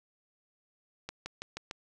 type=accelerating click train; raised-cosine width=0.2 ms; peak=-21 dBFS; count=5; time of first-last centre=1.09-1.711 s; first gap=170 ms; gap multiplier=0.94; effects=none